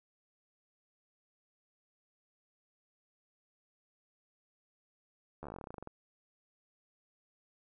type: slowing click train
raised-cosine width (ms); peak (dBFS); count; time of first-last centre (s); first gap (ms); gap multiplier
1; -30; 18; 5.43-5.874; 12; 1.09
effects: none